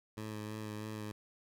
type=tone with vibrato; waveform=15% pulse; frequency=107.4 Hz; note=A2; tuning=41 cents flat; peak=-34 dBFS; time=0.17-1.12 s; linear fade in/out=5 ms; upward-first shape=sine; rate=3.1 Hz; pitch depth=20 cents each way; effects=none